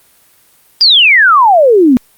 sine exponential sweep, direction down, 4963 to 236.9 Hz, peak -3 dBFS, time 0.81-1.97 s, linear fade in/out 0 ms, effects white hiss -48 dBFS RMS until 2.17 s + Opus 32 kbps

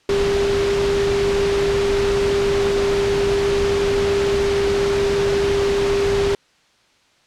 sine tone in noise, 399.5 Hz, G4, 33 cents sharp, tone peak -16 dBFS, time 0.09-6.35 s, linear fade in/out 2 ms, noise pink, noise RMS -24 dBFS, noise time 0.09-6.35 s, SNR +5 dB, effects white hiss -57 dBFS RMS until 7.26 s + low-pass 5000 Hz 12 dB/octave

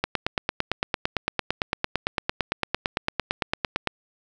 click train, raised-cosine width 0.3 ms, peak -6 dBFS, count 35, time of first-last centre 0.04-3.873 s, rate 8.87 Hz, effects none

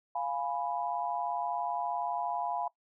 sine chord, F diminished, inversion none, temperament equal, 698.5 / 830.6 / 987.8 Hz, F5 / Ab5 / Cb6, 0 / 0 / 0 cents, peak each -35 / -35 / -36 dBFS, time 0.15-2.68 s, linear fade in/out 5 ms, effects noise-tail reverb RT60 0.1 s tail -20 dB re dry

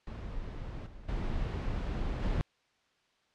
brown noise with level steps, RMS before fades -40 / -49 / -33 / -30 dBFS, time 0.07-2.41 s, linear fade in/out 0 ms, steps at 0.86 / 1.08 / 2.22 s, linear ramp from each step 10 ms, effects white hiss -71 dBFS RMS until 3.34 s + low-pass 4000 Hz 12 dB/octave

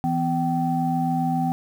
sine tone cluster, 164.2 / 251.6 / 771 Hz, E3 / B3 / G5, -6 / +32 / -29 cents, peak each -24 dBFS, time 0.04-1.52 s, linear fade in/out 0 ms, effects tanh soft clip ceiling -11 dBFS + 8-bit

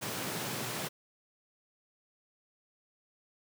pink high-pass noise, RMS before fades -37 dBFS, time 0.01-0.89 s, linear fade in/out 20 ms, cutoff 110 Hz, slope 48 dB/octave, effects none

